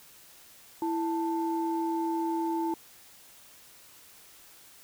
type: tone pair together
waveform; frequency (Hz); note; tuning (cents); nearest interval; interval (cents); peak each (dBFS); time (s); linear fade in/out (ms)
sine; 330.7 / 884; E4 / A5; +6 / +8; octave + perfect fourth; 1702; -28 / -31; 0.82-2.74; 2
effects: tanh soft clip ceiling -19 dBFS + white hiss -54 dBFS RMS until 4.83 s